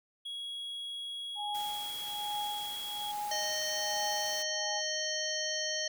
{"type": "tone", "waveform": "triangle", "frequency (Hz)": 3322, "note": "G#7", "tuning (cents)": 0, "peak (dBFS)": -36, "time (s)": [0.25, 3.12], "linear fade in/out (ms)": 10}
{"type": "tone with tremolo", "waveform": "sine", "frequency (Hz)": 830.6, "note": "G#5", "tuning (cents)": 0, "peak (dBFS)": -33, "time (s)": [1.35, 4.82], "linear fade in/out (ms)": 50, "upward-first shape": "triangle", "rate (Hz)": 1.2, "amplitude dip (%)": 95}
{"type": "noise", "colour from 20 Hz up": "white", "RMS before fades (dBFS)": -46, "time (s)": [1.54, 4.43], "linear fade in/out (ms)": 10}
{"type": "harmonic tone", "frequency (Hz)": 619, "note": "D#5", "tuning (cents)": -9, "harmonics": [1, 3, 5, 7, 9, 10], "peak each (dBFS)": [-39, -39, -39, -39, -39, -39], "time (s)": [3.31, 5.88], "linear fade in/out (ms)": 5}
{"effects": []}